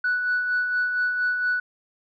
sine tone with tremolo, 1480 Hz, F#6, in tune, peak -18 dBFS, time 0.04-1.6 s, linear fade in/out 5 ms, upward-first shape sine, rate 4.3 Hz, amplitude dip 45%, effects tanh soft clip ceiling -17 dBFS

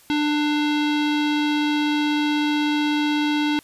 square tone with low-pass filter, 297.3 Hz, D4, 21 cents sharp, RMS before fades -21 dBFS, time 0.1-3.59 s, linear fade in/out 0 ms, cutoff 3600 Hz, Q 2.5, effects white hiss -52 dBFS RMS until 3.63 s + resampled to 32000 Hz

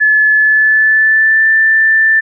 sine tone with pitch glide, 1721 to 1771.4 Hz, A6 to A6, -39 to +11 cents, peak -6 dBFS, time 0-2.21 s, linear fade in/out 20 ms, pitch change +50 cents, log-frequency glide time 0.34-1.48 s, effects none

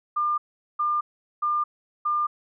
sine tone bursts, 1200 Hz, D6, 37 cents sharp, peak -21 dBFS, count 4, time 0.16-2.27 s, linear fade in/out 10 ms, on 220 ms, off 410 ms, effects none

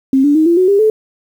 sine tone with pitch steps, 267.2 / 289.7 / 314.1 / 340.6 / 369.2 / 400.3 / 434.1 Hz, C4 / D4 / D#4 / F4 / F#4 / G4 / A4, +36 / -24 / +16 / -43 / -4 / +36 / -23 cents, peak -7 dBFS, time 0.13-0.9 s, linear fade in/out 2 ms, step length 110 ms, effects 7-bit

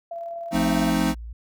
sine tone with tremolo, 678 Hz, E5, 49 cents sharp, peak -29 dBFS, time 0.11-0.91 s, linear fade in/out 5 ms, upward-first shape square, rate 20 Hz, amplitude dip 25%
square chord, F dominant seventh, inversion none, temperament equal, 174.61 / 220 / 261.6 / 311.1 Hz, F3 / A3 / C4 / Eb4, 0 / 0 / 0 / 0 cents, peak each -26 dBFS, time 0.51-1.15 s, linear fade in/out 50 ms
sine tone, 56.9 Hz, A#1, 41 cents flat, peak -33 dBFS, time 0.54-1.33 s, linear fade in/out 5 ms
effects none

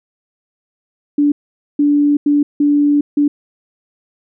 sine tone bursts at uneven times, 290.7 Hz, D4, 18 cents flat, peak -9 dBFS, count 5, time 1.18-1.32 / 1.79-2.17 / 2.26-2.43 / 2.6-3.01 / 3.17-3.28 s, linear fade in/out 5 ms, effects none

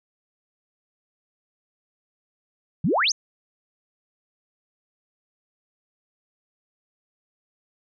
sine exponential sweep, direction up, 134 to 6740 Hz, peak -18 dBFS, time 2.84-3.12 s, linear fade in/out 5 ms, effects none

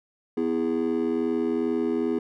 triangle chord, E major, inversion second, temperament just, 247.2 / 329.6 / 412 Hz, B3 / E4 / G#4, +2 / 0 / -14 cents, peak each -24 dBFS, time 0.37-2.19 s, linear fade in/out 5 ms, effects tanh soft clip ceiling -16 dBFS

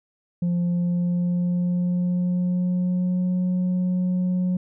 sine tone with pitch glide, 174.61 to 181.81 Hz, F3 to F#3, 0 to -30 cents, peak -17 dBFS, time 0.42-4.57 s, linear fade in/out 5 ms, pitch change +70 cents, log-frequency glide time 0.62-3.32 s, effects tanh soft clip ceiling -19 dBFS

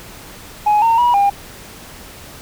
sine tone with pitch steps, 838 / 914 / 966 / 803 Hz, G#5 / A#5 / B5 / G5, +15 / -34 / -39 / +41 cents, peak -8 dBFS, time 0.66-1.3 s, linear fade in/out 10 ms, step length 160 ms, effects tanh soft clip ceiling -8 dBFS + pink hiss -37 dBFS RMS until 2.41 s

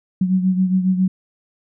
sine beating tone pair, 185 / 192.3 Hz, F#3 / G3, 0 / -33 cents, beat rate 7.3 Hz, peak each -15 / -22 dBFS, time 0.21-1.08 s, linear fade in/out 5 ms, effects none

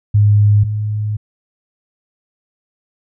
sine tone pair in turn, 103.83 / 105.95 Hz, G#2 / G#2, 0 / +35 cents, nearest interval unison, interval 35 cents, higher second, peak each -7 / -16 dBFS, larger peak first, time 0.14-0.64 / 0.64-1.17 s, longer second, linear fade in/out 10 ms, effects none

